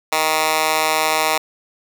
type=tone with high-pass filter; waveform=10% pulse; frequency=157 Hz; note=D#3; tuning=16 cents sharp; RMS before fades=-18 dBFS; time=0.12-1.38 s; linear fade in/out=5 ms; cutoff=890 Hz; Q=0.81; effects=none